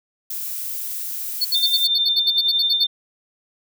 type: noise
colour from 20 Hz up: violet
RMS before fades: -28 dBFS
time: 0.3-1.87 s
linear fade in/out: 5 ms
type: tone bursts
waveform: triangle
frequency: 4386 Hz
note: C#8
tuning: 19 cents flat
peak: -15 dBFS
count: 14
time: 1.41-2.841 s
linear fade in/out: 10 ms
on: 40 ms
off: 67 ms
type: tone with tremolo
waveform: sine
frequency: 3590 Hz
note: A7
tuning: 34 cents sharp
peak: -15 dBFS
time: 1.54-2.87 s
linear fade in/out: 10 ms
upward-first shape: sine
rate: 11 Hz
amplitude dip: 50%
effects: none